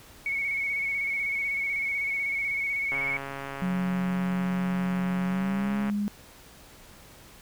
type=tone with vibrato; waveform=sine; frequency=2217 Hz; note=C#7; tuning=in tune; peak=-26 dBFS; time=0.26-3.17 s; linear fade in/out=2 ms; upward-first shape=square; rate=16 Hz; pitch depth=24 cents each way
type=click train; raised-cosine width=0.5 ms; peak=-21 dBFS; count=412; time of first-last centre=2.92-5.898 s; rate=138 Hz
type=tone with pitch glide; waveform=sine; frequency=183 to 205.4 Hz; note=F#3 to G#3; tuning=-19 to -19 cents; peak=-25 dBFS; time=3.62-6.08 s; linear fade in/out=0 ms; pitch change=+200 cents; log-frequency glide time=5.26-5.77 s
effects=pink hiss -51 dBFS RMS until 7.41 s